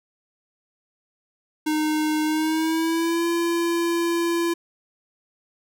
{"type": "tone with pitch glide", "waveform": "square", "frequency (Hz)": [307.7, 339.4], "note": ["D#4", "F4"], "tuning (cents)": [-19, -49], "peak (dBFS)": -21, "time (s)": [1.66, 4.54], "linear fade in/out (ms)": 10, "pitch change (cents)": 170, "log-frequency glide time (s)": [2.24, 3.26], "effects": []}